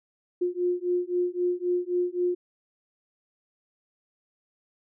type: beating tone pair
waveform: sine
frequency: 354.3 / 358.1 Hz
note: F4 / F4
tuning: +25 / +43 cents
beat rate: 3.8 Hz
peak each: -27 dBFS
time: 0.41-2.35 s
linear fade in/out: 10 ms
effects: none

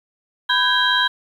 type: tone cluster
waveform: sine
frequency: 999 / 1549 / 1647 / 3201 / 3908 Hz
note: B5 / G6 / G#6 / G7 / B7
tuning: +20 / -21 / -15 / +36 / -19 cents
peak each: -21 dBFS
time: 0.49-1.08 s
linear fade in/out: 10 ms
effects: tanh soft clip ceiling -3 dBFS + 8-bit

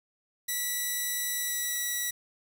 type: tone with pitch glide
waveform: 5% pulse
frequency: 1955 to 1943.7 Hz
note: B6 to B6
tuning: -18 to -28 cents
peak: -19 dBFS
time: 0.48-2.11 s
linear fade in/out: 10 ms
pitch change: -10 cents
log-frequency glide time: 1.34-1.85 s
effects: 8-bit

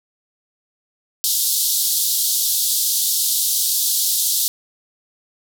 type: band-pass noise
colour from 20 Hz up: white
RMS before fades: -19 dBFS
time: 1.24-4.48 s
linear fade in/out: 0 ms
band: 3500 to 16000 Hz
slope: 48 dB/octave
effects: none

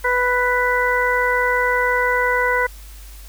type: harmonic tone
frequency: 494.9 Hz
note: B4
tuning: 4 cents sharp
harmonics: 1 / 2 / 3 / 4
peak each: -21 / -21 / -21 / -21 dBFS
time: 0.04-2.67 s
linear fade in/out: 10 ms
effects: added 50 Hz sine -36 dBFS peak until 3.28 s + white hiss -45 dBFS RMS until 3.28 s

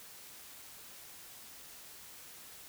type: silence
effects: white hiss -52 dBFS RMS until 2.68 s

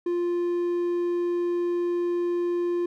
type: tone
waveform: triangle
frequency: 349.2 Hz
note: F4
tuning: in tune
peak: -21 dBFS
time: 0.06-2.86 s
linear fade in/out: 5 ms
effects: none

